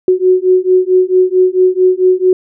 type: beating tone pair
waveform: sine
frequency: 366.9 / 371.4 Hz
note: F#4 / F#4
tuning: -15 / +7 cents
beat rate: 4.5 Hz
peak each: -10 dBFS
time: 0.08-2.33 s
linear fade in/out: 2 ms
effects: none